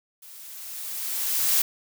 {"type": "noise with level ramp", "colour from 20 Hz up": "blue", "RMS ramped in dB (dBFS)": [-46, -20], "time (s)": [0.22, 1.62], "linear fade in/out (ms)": 5, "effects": []}